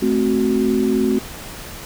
sine chord, F# diminished, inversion first, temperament equal with one note detuned, 218.4 / 261.6 / 370 Hz, A3 / C4 / F#4, -13 / 0 / 0 cents, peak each -19 dBFS, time 0.02-1.19 s, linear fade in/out 5 ms, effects pink hiss -34 dBFS RMS until 1.85 s

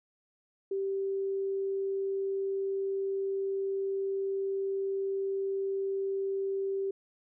sine tone, 390.1 Hz, G4, 8 cents flat, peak -29 dBFS, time 0.71-6.91 s, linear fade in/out 5 ms, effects none

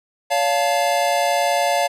square chord, Db augmented, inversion none, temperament equal with one note detuned, 568 / 698.5 / 880 Hz, Db5 / F5 / A5, +42 / 0 / 0 cents, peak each -22 / -20 / -24 dBFS, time 0.3-1.88 s, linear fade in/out 20 ms, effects low-pass 12000 Hz 12 dB/octave

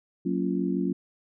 sine chord, Gb major seventh, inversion none, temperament just, 185 / 231.2 / 277.5 / 346.9 Hz, Gb3 / Bb3 / Db4 / F4, 0 / -14 / +2 / -12 cents, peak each -28 / -32 / -29 / -31 dBFS, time 0.25-0.93 s, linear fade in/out 10 ms, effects none

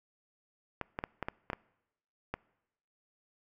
clicks, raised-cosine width 0.5 ms, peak -19 dBFS, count 8, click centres 0.813 / 0.989 / 1.039 / 1.227 / 1.285 / 1.501 / 1.532 / 2.34 s, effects noise-tail reverb RT60 0.9 s tail -24 dB re dry

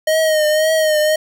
square tone with vibrato, 622.3 Hz, D#5, in tune, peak -13 dBFS, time 0.07-1.16 s, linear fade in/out 5 ms, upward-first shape triangle, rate 1.9 Hz, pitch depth 53 cents each way, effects none

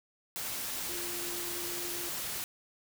sine tone in noise, 348.5 Hz, F4, 4 cents flat, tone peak -43 dBFS, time 0.89-2.09 s, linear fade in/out 0 ms, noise white, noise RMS -37 dBFS, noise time 0.36-2.44 s, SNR -9 dB, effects none

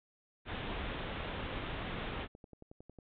pink low-pass noise, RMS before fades -40 dBFS, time 0.45-2.28 s, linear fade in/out 50 ms, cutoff 3700 Hz, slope 96 dB/octave
click train, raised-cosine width 2 ms, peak -38 dBFS, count 20, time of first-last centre 1.26-2.987 s, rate 11 Hz
effects none

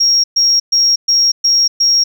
sine tone bursts, 5588 Hz, F8, in tune, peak -7 dBFS, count 6, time 0-2.04 s, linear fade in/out 10 ms, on 240 ms, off 120 ms, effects tanh soft clip ceiling -4 dBFS + 8-bit

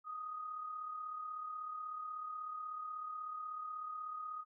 sine tone with amplitude modulation, 1246 Hz, D#6, 2 cents sharp, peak -39 dBFS, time 0.04-4.45 s, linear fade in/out 50 ms, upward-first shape sine, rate 36.3 Hz, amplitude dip 45%, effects none

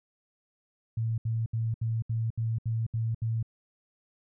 sine tone bursts, 113.2 Hz, A2, 50 cents sharp, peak -26 dBFS, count 9, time 0.97-3.428 s, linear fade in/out 5 ms, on 210 ms, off 71 ms, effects none

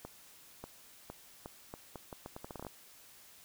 accelerating click train, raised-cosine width 1 ms, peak -29 dBFS, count 16, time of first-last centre 0.05-2.667 s, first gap 590 ms, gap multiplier 0.78, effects white hiss -58 dBFS RMS until 3.44 s

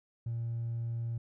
sine tone with hard clipping, 116.54 Hz, A#2, in tune, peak -33 dBFS, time 0.26-1.18 s, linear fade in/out 5 ms, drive 1 dB, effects none

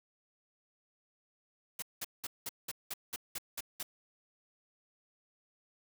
white noise bursts, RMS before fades -39 dBFS, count 10, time 1.79-3.83 s, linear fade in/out 5 ms, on 33 ms, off 190 ms, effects none

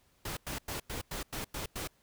pink noise bursts, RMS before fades -38 dBFS, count 8, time 0.25-1.875 s, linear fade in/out 5 ms, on 120 ms, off 95 ms, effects pink hiss -69 dBFS RMS until 2.02 s

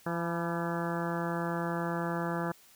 harmonic tone with a mistuned harmonic, 170 Hz, F3, 46 cents flat, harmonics 1 / 2 / 3 / 4 / 5 / 6 / 7 / 8 / 9 / 10, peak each -34 / -37 / -39 / -40 / -41 / -42 / -42 / -43 / -44 / -44 dBFS, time 0.06-2.52 s, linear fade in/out 5 ms, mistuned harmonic 6, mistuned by -56 cents, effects white hiss -59 dBFS RMS until 2.75 s

